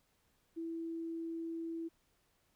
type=tone; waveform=sine; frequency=330 Hz; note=E4; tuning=2 cents sharp; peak=-38 dBFS; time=0.56-1.89 s; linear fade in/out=20 ms; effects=pink hiss -75 dBFS RMS until 2.55 s